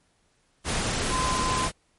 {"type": "tone in noise", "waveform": "sine", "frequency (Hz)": 1028, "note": "C6", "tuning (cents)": -31, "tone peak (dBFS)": -26, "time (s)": [1.09, 1.69], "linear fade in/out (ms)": 50, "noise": "pink", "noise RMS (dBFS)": -27, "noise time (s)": [0.64, 1.72], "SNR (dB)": -2, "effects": ["pink hiss -67 dBFS RMS until 1.98 s", "MP3 48 kbps"]}